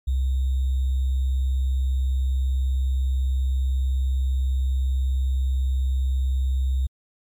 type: tone with sample-and-hold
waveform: sine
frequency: 65.41 Hz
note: C2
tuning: in tune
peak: -19 dBFS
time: 0.07-6.87 s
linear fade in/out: 10 ms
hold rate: 3675 Hz
effects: MP3 96 kbps